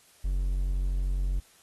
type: tone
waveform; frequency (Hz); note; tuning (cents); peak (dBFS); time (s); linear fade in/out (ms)
triangle; 46.01; F#1; -9; -23; 0.24-1.4; 10
effects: white hiss -59 dBFS RMS until 1.62 s + AAC 32 kbps